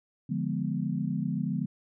sine chord, D diminished seventh, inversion none, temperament equal, 146.83 / 174.61 / 207.7 / 246.9 Hz, D3 / F3 / Ab3 / Cb4, 0 / 0 / 0 / 0 cents, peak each -33 / -32 / -33 / -34 dBFS, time 0.29-1.66 s, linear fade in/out 10 ms, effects none

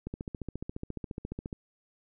click train, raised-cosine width 3 ms, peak -23 dBFS, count 22, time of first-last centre 0.07-1.528 s, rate 14.4 Hz, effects none

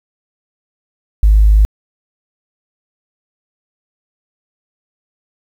sine tone, 52.2 Hz, G#1, 10 cents sharp, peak -4 dBFS, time 1.23-1.65 s, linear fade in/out 0 ms, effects tanh soft clip ceiling 0 dBFS + 7-bit

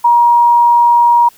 sine tone, 950 Hz, A#5, 33 cents sharp, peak -5 dBFS, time 0.04-1.29 s, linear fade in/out 10 ms, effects white hiss -45 dBFS RMS until 1.37 s

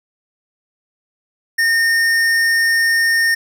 sine tone with hard clipping, 1829 Hz, A#6, 33 cents flat, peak -14 dBFS, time 1.58-3.35 s, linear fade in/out 10 ms, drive 13 dB, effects none

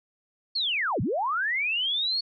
sine linear two-way sweep, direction down then up, 4435 to 85.5 to 4435 Hz, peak -24 dBFS, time 0.55-2.21 s, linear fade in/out 10 ms, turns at 1.01 s, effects none

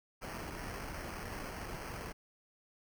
pink noise with sample-and-hold, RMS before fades -43 dBFS, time 0.21-2.13 s, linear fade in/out 20 ms, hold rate 3675 Hz, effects none

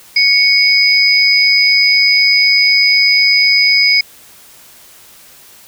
sine tone pair together, 2220 / 4984 Hz, C#7 / D#8, +2 / +2 cents, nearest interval octave + major second, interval 1400 cents, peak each -10 dBFS, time 0.16-4.01 s, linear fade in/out 5 ms, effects white hiss -41 dBFS RMS until 5.67 s

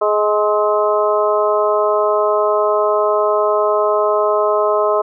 harmonic tone with a mistuned harmonic, 210 Hz, G#3, 19 cents sharp, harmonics 2 / 3 / 4 / 5 / 6, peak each -17 / -16 / -26 / -19 / -22 dBFS, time 0.01-5.02 s, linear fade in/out 10 ms, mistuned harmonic 6, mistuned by +26 cents, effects none

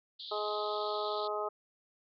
pink band-pass noise, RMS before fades -45 dBFS, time 0.19-1.28 s, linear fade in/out 10 ms, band 3300 to 4500 Hz, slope 96 dB/octave
harmonic tone, 210 Hz, G#3, 19 cents sharp, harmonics 2 / 3 / 4 / 5 / 6, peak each -37 / -38 / -40 / -43 / -38 dBFS, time 0.31-1.49 s, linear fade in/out 10 ms
effects none

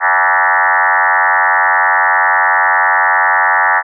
sine tone with frequency modulation, 1333 Hz, E6, 19 cents sharp, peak -8 dBFS, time 0-3.83 s, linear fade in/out 50 ms, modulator 90 Hz, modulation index 6.4, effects none

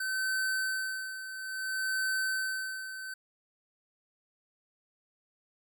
square tone with tremolo, 1533 Hz, G6, 39 cents flat, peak -29 dBFS, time 0-3.14 s, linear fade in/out 5 ms, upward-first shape sine, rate 0.59 Hz, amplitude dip 70%, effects none

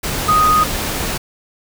sine tone in noise, 1244.5 Hz, D#6, in tune, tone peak -10 dBFS, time 0.28-0.64 s, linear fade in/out 10 ms, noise pink, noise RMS -21 dBFS, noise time 0.03-1.18 s, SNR +8 dB, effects none

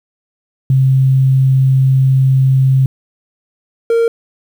sine / triangle tone pair in turn, 132.7 / 461.8 Hz, C3 / A#4, +25 / -16 cents, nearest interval octave + minor seventh, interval 2159 cents, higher second, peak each -7 dBFS, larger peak neither, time 0.7-2.86 / 3.9-4.08 s, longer first, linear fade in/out 2 ms, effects 7-bit

